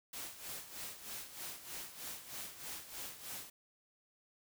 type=noise with tremolo; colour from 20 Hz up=white; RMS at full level=-44 dBFS; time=0.13-3.5 s; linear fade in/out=5 ms; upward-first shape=sine; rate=3.2 Hz; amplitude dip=70%; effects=none